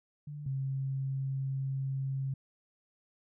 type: tone pair in turn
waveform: sine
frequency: 146.83 / 134.89 Hz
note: D3 / C#3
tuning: 0 / -47 cents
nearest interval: minor second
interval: 147 cents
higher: first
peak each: -39 / -31 dBFS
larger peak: second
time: 0.27-0.46 / 0.46-2.34 s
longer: second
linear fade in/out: 5 ms
effects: none